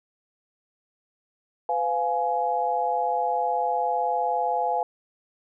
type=chord; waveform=sine; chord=F diminished; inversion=second; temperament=just; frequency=502.9 / 698.5 / 838.1 Hz; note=Cb5 / F5 / Ab5; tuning=+31 / 0 / +16 cents; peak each=-29 / -26 / -25 dBFS; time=1.69-4.83 s; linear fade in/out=2 ms; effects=none